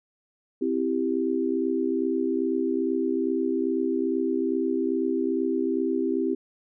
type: chord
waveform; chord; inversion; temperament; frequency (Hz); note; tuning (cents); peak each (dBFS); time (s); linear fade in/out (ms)
sine; C major; none; equal; 261.6 / 329.6 / 392; C4 / E4 / G4; 0 / 0 / 0; -27; 0.61-6.35; 10
effects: none